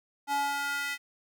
square tone with high-pass filter sweep, 283.2 Hz, C#4, 37 cents sharp, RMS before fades -31 dBFS, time 0.27-0.98 s, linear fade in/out 50 ms, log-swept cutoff 710 to 2000 Hz, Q 2.7, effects none

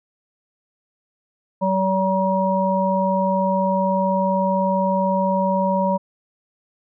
harmonic tone, 190.3 Hz, F#3, 49 cents sharp, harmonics 1 / 3 / 5, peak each -21 / -21 / -21 dBFS, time 1.61-5.98 s, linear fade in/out 20 ms, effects none

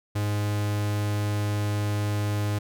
45% pulse tone, 103.83 Hz, G#2, in tune, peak -24 dBFS, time 0.15-2.59 s, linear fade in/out 10 ms, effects none

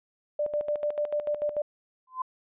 sine tone with tremolo, 592 Hz, D5, 14 cents sharp, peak -24 dBFS, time 0.39-1.62 s, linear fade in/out 5 ms, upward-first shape square, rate 6.8 Hz, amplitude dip 70%
sine tone with exponential growth, 1028 Hz, C6, 31 cents flat, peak -24 dBFS, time 2.07-2.22 s, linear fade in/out 5 ms, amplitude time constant 31 ms
effects resampled to 8000 Hz

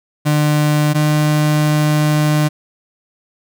35% pulse tone pair in turn, 150 / 151.13 Hz, D3 / D3, +37 / +50 cents, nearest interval unison, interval 13 cents, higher second, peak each -10 dBFS, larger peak neither, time 0.25-0.94 / 0.94-2.49 s, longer second, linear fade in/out 20 ms, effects none

